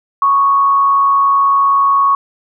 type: tone with frequency modulation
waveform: sine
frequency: 1108.7 Hz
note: C#6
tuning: in tune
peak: -8 dBFS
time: 0.22-2.15 s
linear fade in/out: 2 ms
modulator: 116 Hz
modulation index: 0.28
effects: none